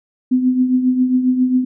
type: tone with tremolo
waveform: sine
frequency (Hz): 254.1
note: B3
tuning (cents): +49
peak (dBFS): -9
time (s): 0.31-1.65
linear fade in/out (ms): 10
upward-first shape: triangle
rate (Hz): 7.4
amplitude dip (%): 65
effects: none